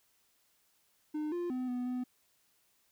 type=tone with pitch steps; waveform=triangle; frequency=303.7 / 349.5 / 253.8 / 247.5 / 250.4 Hz; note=D#4 / F4 / B3 / B3 / B3; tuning=-42 / +1 / +47 / +4 / +24 cents; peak=-31 dBFS; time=1.14-2.04 s; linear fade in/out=10 ms; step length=180 ms; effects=white hiss -72 dBFS RMS until 2.91 s